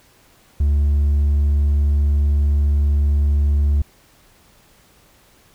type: tone with hard clipping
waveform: sine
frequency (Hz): 72.4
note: D2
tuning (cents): -24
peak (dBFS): -14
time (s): 0.6-3.82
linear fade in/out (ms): 5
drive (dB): 2
effects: pink hiss -53 dBFS RMS until 5.54 s